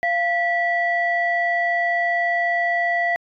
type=tone pair together; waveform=sine; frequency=692 / 1957.3 Hz; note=F5 / B6; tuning=-16 / -16 cents; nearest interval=octave + tritone; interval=1800 cents; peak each=-20 dBFS; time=0.03-3.16 s; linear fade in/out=0 ms; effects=tanh soft clip ceiling -11 dBFS